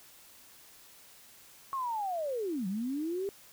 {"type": "linear two-way sweep", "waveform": "sine", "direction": "down then up", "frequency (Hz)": [1105, 180.7, 405.7], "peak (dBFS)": -31, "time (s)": [1.73, 3.29], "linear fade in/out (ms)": 0, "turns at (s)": 2.67, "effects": ["white hiss -56 dBFS RMS until 3.52 s"]}